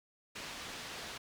white low-pass noise, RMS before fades -45 dBFS, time 0.35-1.18 s, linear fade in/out 10 ms, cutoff 4300 Hz, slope 12 dB/octave, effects none

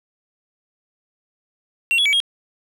triangle tone with pitch steps, 2737 / 3370 / 2283 / 3262 Hz, F7 / G#7 / D7 / G#7, -36 / +25 / -50 / -32 cents, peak -13 dBFS, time 1.91-2.202 s, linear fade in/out 0 ms, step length 73 ms, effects none

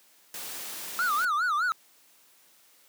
white noise, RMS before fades -38 dBFS, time 0.34-1.25 s, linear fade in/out 2 ms
triangle tone with vibrato, 1318.5 Hz, E6, in tune, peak -22 dBFS, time 0.99-1.72 s, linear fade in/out 0 ms, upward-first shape sine, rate 4.9 Hz, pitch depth 210 cents each way
effects white hiss -60 dBFS RMS until 2.88 s + high-pass 200 Hz 12 dB/octave

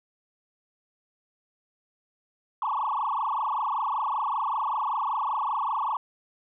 sine tone with frequency modulation, 1000 Hz, B5, 21 cents sharp, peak -24 dBFS, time 2.62-5.97 s, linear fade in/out 2 ms, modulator 25.2 Hz, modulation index 6.3, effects tanh soft clip ceiling -20 dBFS

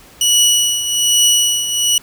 20% pulse tone with tremolo, 2935 Hz, F#7, 15 cents flat, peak -3 dBFS, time 0.21-1.98 s, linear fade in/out 2 ms, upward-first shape triangle, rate 1.2 Hz, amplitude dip 70%, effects pink hiss -43 dBFS RMS until 2.02 s

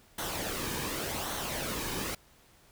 pink noise with flanger, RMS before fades -35 dBFS, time 0.18-2.15 s, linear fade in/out 5 ms, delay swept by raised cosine 0.4 to 1.5 ms, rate 0.87 Hz, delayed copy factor -0.5, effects pink hiss -61 dBFS RMS until 2.71 s

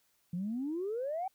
sine exponential sweep, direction up, 167.4 to 784 Hz, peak -32 dBFS, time 0.33-1.28 s, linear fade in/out 5 ms, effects tanh soft clip ceiling -28 dBFS + white hiss -73 dBFS RMS until 1.34 s

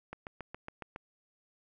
click train, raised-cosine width 0.5 ms, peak -26 dBFS, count 7, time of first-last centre 0.13-0.961 s, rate 7.22 Hz, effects none

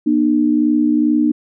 sine tone pair together, 240 / 302.4 Hz, B3 / D#4, -49 / -49 cents, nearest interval major third, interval 400 cents, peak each -16 / -13 dBFS, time 0.06-1.32 s, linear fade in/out 10 ms, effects none

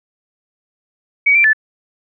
sine tone with pitch steps, 2260 / 2352 / 1747 Hz, C#7 / D7 / A6, +33 / +2 / -13 cents, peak -8 dBFS, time 1.26-1.533 s, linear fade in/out 10 ms, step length 91 ms, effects none

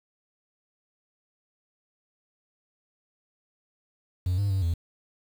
triangle tone with pitch steps, 90.9 / 100.7 / 96.1 / 84.2 Hz, F#2 / G2 / G2 / E2, -30 / +47 / -34 / +37 cents, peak -20 dBFS, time 4.26-4.74 s, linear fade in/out 5 ms, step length 120 ms, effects tanh soft clip ceiling -17 dBFS + 8-bit

